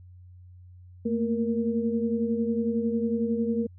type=tone cluster; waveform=sine; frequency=223.9 / 234.9 / 468 Hz; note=A3 / A#3 / A#4; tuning=+30 / +13 / +7 cents; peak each=-26 / -31 / -29 dBFS; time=1.05-3.67 s; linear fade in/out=10 ms; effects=added 90 Hz sine -46 dBFS peak until 3.78 s